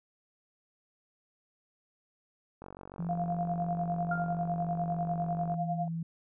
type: click train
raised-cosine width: 1 ms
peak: -31 dBFS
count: 138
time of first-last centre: 2.62-5.541 s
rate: 46.9 Hz
type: tone with pitch glide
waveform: sine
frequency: 169.8 to 165.35 Hz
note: F3 to E3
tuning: -48 to +6 cents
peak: -32 dBFS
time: 2.99-6.03 s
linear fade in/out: 5 ms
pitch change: -46 cents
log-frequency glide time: 3.41-5.23 s
type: tone with tremolo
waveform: sine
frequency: 700 Hz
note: F5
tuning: 4 cents sharp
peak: -29 dBFS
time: 3.09-5.88 s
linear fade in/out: 2 ms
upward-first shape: sine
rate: 10 Hz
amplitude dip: 80%
type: tone with exponential decay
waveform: sine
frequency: 1400 Hz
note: F6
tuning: 4 cents sharp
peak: -30 dBFS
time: 4.11-4.51 s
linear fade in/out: 5 ms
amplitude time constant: 85 ms
effects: none